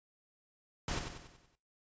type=noise with echo; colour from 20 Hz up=pink; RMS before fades=-36 dBFS; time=0.88-0.99 s; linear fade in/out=2 ms; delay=94 ms; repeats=6; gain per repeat=-6 dB; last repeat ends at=1.554 s; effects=noise-tail reverb RT60 0.3 s tail -18 dB re dry + resampled to 16000 Hz